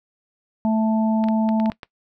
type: harmonic tone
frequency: 220 Hz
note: A3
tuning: in tune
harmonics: 1 / 3 / 4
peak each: -17 / -27 / -28 dBFS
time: 0.65-1.7 s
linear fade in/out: 0 ms
type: clicks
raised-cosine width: 0.3 ms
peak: -18 dBFS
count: 7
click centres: 1.24 / 1.286 / 1.49 / 1.6 / 1.659 / 1.719 / 1.832 s
effects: noise-tail reverb RT60 0.1 s tail -20 dB re dry